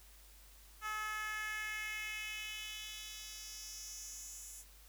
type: tone with high-pass filter sweep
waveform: 10% pulse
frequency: 428.7 Hz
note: A4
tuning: 45 cents flat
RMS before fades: -44 dBFS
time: 0.81-4.65 s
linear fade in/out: 50 ms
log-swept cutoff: 1200 to 8400 Hz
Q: 2.7
effects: added 50 Hz sine -59 dBFS peak until 4.88 s + white hiss -62 dBFS RMS until 4.88 s